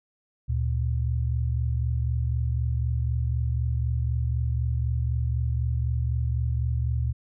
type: tone pair together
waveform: sine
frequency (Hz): 73.42 / 117.39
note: D2 / A#2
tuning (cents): 0 / +13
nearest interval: minor sixth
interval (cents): 813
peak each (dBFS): -25 / -26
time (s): 0.48-7.13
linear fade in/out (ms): 20
effects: none